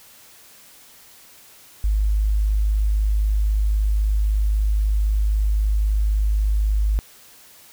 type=tone; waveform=sine; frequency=51.91 Hz; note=G#1; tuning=in tune; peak=-16 dBFS; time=1.84-6.99 s; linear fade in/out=0 ms; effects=white hiss -48 dBFS RMS until 7.72 s